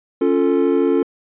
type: chord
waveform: triangle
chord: Db augmented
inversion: none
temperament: equal with one note detuned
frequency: 277.2 / 349.2 / 443.1 Hz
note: Db4 / F4 / A4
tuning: 0 / 0 / +12 cents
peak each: -16 dBFS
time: 0.21-1.03 s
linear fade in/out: 5 ms
effects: resampled to 8000 Hz